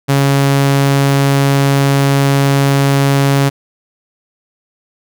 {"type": "tone", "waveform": "sawtooth", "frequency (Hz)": 138.8, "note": "C#3", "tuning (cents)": 3, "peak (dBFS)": -5, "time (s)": [0.08, 3.5], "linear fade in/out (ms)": 20, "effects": []}